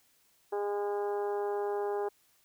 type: harmonic tone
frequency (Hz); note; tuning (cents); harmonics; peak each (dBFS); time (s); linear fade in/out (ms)
204.2; G#3; -29; 2 / 3 / 4 / 5 / 6 / 7 / 8; -31 / -43 / -37 / -46 / -50 / -53 / -53; 0.52-2.09; 10
effects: white hiss -68 dBFS RMS until 2.44 s